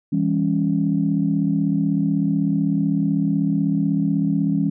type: chord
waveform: sine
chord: C# diminished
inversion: first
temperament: equal with one note detuned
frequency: 164.81 / 200.9 / 277.2 Hz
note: E3 / G3 / C#4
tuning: 0 / +43 / 0 cents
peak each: -21 dBFS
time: 0.12-4.7 s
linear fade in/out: 10 ms
effects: tanh soft clip ceiling -7 dBFS